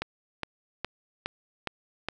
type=click train; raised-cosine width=0.3 ms; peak=-14 dBFS; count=6; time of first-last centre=0.02-2.086 s; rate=2.42 Hz; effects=none

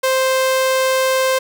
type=tone; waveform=sawtooth; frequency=523.3 Hz; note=C5; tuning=in tune; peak=-10 dBFS; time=0.03-1.39 s; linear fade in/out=10 ms; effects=none

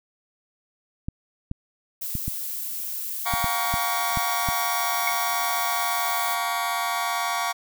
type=clicks; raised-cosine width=5 ms; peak=-16 dBFS; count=9; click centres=1.085 / 1.514 / 2.153 / 2.28 / 3.338 / 3.443 / 3.74 / 4.173 / 4.488 s
type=noise; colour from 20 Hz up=violet; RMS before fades=-31 dBFS; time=2.01-6.35 s; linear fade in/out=10 ms
type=chord; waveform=sawtooth; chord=G half-diminished seventh; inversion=third; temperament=just; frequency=705.6 / 784 / 940.8 / 1128.9 Hz; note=F5 / G5 / Bb5 / Db6; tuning=+18 / 0 / +16 / +31 cents; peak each=-25 / -30 / -26 / -24 dBFS; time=3.25-7.53 s; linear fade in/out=20 ms
type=tone with exponential decay; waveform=sine; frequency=2197 Hz; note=C#7; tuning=16 cents flat; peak=-20 dBFS; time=5.07-5.18 s; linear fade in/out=5 ms; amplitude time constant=22 ms
effects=none

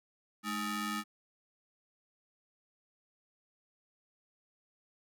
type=ring-modulated tone; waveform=sawtooth; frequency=523.3 Hz; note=C5; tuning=in tune; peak=-27 dBFS; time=0.43-1.04 s; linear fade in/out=50 ms; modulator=736 Hz; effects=none

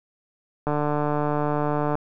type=click train; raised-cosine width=1 ms; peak=-11 dBFS; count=191; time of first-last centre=0.67-1.954 s; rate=148 Hz; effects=none

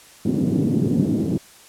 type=band-pass noise; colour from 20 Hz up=white; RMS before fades=-20 dBFS; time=0.25-1.38 s; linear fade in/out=5 ms; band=120 to 300 Hz; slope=24 dB/octave; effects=white hiss -47 dBFS RMS until 1.68 s + low-pass 11000 Hz 12 dB/octave

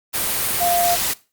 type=tone in noise; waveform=sine; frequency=698.5 Hz; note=F5; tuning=in tune; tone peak=-16 dBFS; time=0.6-0.96 s; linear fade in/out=20 ms; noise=white; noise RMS=-21 dBFS; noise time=0.13-1.14 s; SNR=+2 dB; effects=noise-tail reverb RT60 0.3 s tail -19 dB re dry + Opus 32 kbps

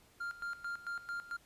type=tone with tremolo; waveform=triangle; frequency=1397 Hz; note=F6; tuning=in tune; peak=-35 dBFS; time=0.2-1.37 s; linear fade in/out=10 ms; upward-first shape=square; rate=4.5 Hz; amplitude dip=80%; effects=pink hiss -65 dBFS RMS until 1.45 s + resampled to 32000 Hz

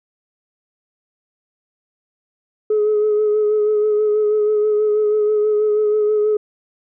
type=tone with vibrato; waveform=sine; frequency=423.6 Hz; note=G#4; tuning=34 cents sharp; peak=-12 dBFS; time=2.7-6.37 s; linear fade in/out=5 ms; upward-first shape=sine; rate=6.2 Hz; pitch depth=24 cents each way; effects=tanh soft clip ceiling -10 dBFS

